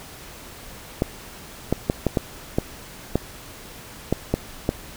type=clicks; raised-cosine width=2 ms; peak=-5 dBFS; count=10; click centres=1.021 / 1.726 / 1.899 / 2.067 / 2.172 / 2.585 / 3.156 / 4.126 / 4.34 / 4.691 s; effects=pink hiss -41 dBFS RMS until 4.96 s